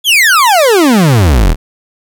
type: exponential sweep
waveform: 40% pulse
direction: down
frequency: 3470 to 34.65 Hz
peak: -4 dBFS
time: 0.04-1.56 s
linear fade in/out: 50 ms
effects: none